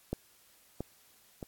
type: clicks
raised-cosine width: 2 ms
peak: -19 / -22 / -26 dBFS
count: 3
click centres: 0.13 / 0.806 / 1.428 s
effects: white hiss -63 dBFS RMS until 1.47 s + AAC 64 kbps